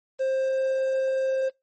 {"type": "tone with quantisation", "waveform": "triangle", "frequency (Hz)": 529, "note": "C5", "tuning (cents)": 19, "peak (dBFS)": -20, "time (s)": [0.19, 1.5], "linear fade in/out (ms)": 20, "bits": 8, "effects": ["noise-tail reverb RT60 0.2 s tail -24 dB re dry", "MP3 32 kbps"]}